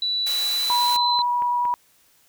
sine tone with pitch glide, 3951 to 4036 Hz, B7 to B7, 0 to +37 cents, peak -21 dBFS, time 0.02-1.22 s, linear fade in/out 2 ms, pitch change +37 cents, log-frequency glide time 0.38-1.06 s
white high-pass noise, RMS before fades -31 dBFS, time 0.26-0.97 s, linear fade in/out 10 ms, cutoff 580 Hz, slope 12 dB/octave
sine tone with vibrato, 970 Hz, B5, 31 cents flat, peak -19 dBFS, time 0.7-1.74 s, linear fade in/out 0 ms, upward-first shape triangle, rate 11 Hz, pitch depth 9 cents each way
click train, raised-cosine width 0.5 ms, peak -23 dBFS, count 4, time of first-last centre 0.96-1.653 s, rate 4.33 Hz
effects white hiss -59 dBFS RMS until 2.28 s

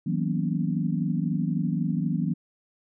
sine tone cluster, 161.4 / 185.3 / 236.2 / 248.7 / 281.1 Hz, E3 / F#3 / A#3 / B3 / C#4, -36 / +3 / +23 / +12 / +24 cents, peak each -27 / -28 / -31 / -35 / -34 dBFS, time 0.06-2.34 s, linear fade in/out 10 ms, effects none

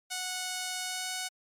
5% pulse tone with pitch glide, 736 to 740.3 Hz, F#5 to F#5, -9 to +1 cents, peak -21 dBFS, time 0.1-1.29 s, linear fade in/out 20 ms, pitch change +10 cents, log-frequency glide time 0.81-1.1 s, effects MP3 96 kbps

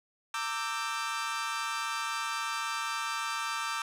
sawtooth chord, E half-diminished seventh, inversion second, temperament equal with one note detuned, 914.7 / 1174.7 / 1318.5 / 1568 Hz, Bb5 / D6 / E6 / G6, -33 / 0 / 0 / 0 cents, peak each -35 / -32 / -33 / -35 dBFS, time 0.34-3.82 s, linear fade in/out 2 ms, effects low-pass 9000 Hz 12 dB/octave + 10-bit

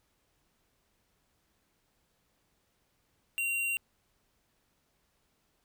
square tone, 2759 Hz, F7, 22 cents flat, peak -30 dBFS, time 3.38-3.77 s, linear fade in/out 0 ms, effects pink hiss -74 dBFS RMS until 5.64 s

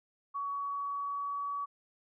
sine tone with pitch glide, 1126 to 1136.5 Hz, C#6 to C#6, +27 to +43 cents, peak -33 dBFS, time 0.34-1.66 s, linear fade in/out 20 ms, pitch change +16 cents, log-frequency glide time 0.48-1.55 s, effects none

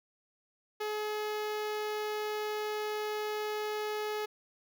sawtooth tone with notch filter, 424.3 Hz, G#4, 37 cents sharp, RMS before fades -35 dBFS, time 0.8-4.26 s, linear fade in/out 10 ms, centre 8600 Hz, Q 1.2, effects none

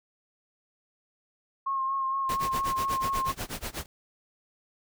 sine tone with vibrato, 1075 Hz, C6, 47 cents sharp, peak -26 dBFS, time 1.66-3.32 s, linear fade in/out 10 ms, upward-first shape sine, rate 4.3 Hz, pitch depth 25 cents each way
pink noise with tremolo, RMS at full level -33 dBFS, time 2.29-3.86 s, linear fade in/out 2 ms, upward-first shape sine, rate 8.2 Hz, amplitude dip 95%
effects none

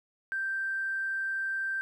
triangle tone with tanh clipping, 1568 Hz, G6, in tune, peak -29 dBFS, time 0.32-1.81 s, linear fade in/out 0 ms, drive 3 dB, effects none

